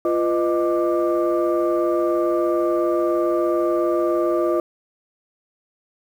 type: tone cluster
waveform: sine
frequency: 346 / 501 / 618 / 1180 Hz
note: F4 / B4 / D#5 / D6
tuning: -16 / +25 / -12 / +8 cents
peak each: -19 / -25 / -21 / -27 dBFS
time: 0.05-4.6 s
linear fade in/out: 2 ms
effects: tanh soft clip ceiling -10 dBFS + 8-bit